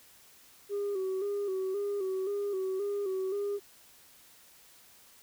sine tone with vibrato, 392 Hz, G4, in tune, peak -28 dBFS, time 0.69-3.6 s, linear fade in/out 50 ms, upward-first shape square, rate 1.9 Hz, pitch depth 60 cents each way, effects tanh soft clip ceiling -28 dBFS + white hiss -58 dBFS RMS until 5.22 s

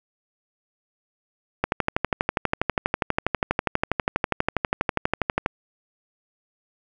click train, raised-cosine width 0.5 ms, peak -5 dBFS, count 48, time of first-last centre 1.64-5.461 s, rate 12.3 Hz, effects none

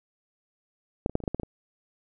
clicks, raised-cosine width 2 ms, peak -9 / -22 / -9 / -26 / -24 / -13 / -15 / -16 / -21 dBFS, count 9, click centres 1.061 / 1.096 / 1.154 / 1.203 / 1.238 / 1.278 / 1.346 / 1.398 / 1.433 s, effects none

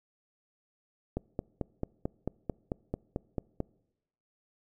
click train, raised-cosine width 2 ms, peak -18 dBFS, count 12, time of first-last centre 1.17-3.604 s, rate 4.52 Hz, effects noise-tail reverb RT60 0.9 s tail -25 dB re dry

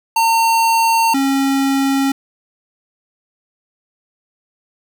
square tone pair in turn, 910 / 272.6 Hz, A#5 / C#4, -42 / -29 cents, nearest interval octave + major sixth, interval 2087 cents, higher first, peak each -12 / -14 dBFS, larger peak first, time 0.16-1.14 / 1.14-2.12 s, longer neither, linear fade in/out 5 ms, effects none

